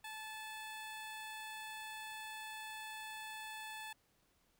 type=tone; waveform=15% pulse; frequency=870 Hz; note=A5; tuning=20 cents flat; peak=-39 dBFS; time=0.04-3.93 s; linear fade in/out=5 ms; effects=pink hiss -75 dBFS RMS until 4.59 s